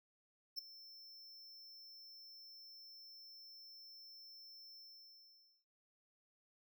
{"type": "tone with ADSR envelope", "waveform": "square", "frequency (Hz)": 5340, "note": "E8", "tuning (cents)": 22, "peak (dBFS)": -38, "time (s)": [0.56, 5.65], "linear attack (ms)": 27, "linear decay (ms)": 6, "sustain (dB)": -17, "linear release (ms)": 890, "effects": []}